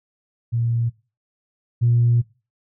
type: tone pair in turn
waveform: sine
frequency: 117.1 / 118.94 Hz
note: A#2 / A#2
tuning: +8 / +35 cents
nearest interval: unison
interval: 27 cents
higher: second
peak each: -18 / -13 dBFS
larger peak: second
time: 0.52-0.9 / 1.81-2.22 s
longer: second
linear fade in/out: 20 ms
effects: noise-tail reverb RT60 0.3 s tail -19 dB re dry + tanh soft clip ceiling -9 dBFS